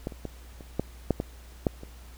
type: clicks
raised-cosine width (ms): 2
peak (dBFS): -17 / -29 / -20 / -30 / -12 / -9 / -15 / -9 / -28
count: 9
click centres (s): 0.071 / 0.122 / 0.253 / 0.608 / 0.796 / 1.107 / 1.201 / 1.668 / 1.834
effects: added 60 Hz sine -45 dBFS peak until 2.17 s + pink hiss -54 dBFS RMS until 2.17 s